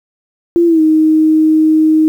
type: tone with pitch glide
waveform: sine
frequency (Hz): 341.7 to 313.3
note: F4 to D#4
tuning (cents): -38 to +12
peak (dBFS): -6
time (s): 0.56-2.08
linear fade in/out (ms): 0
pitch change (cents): -150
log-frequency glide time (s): 0.66-0.81
effects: 7-bit